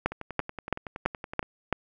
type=two click trains; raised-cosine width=0.5 ms; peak=-9 / -21 dBFS; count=6 / 15; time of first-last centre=0.06-1.727 / 0.12-1.428 s; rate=3 / 10.7 Hz; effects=none